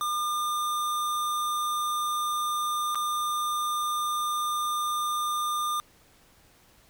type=tone with dropouts; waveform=square; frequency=1204 Hz; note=D6; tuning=43 cents sharp; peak=-27 dBFS; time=0.01-5.8 s; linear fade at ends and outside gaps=0 ms; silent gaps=2.947-2.955 s; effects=pink hiss -59 dBFS RMS until 6.89 s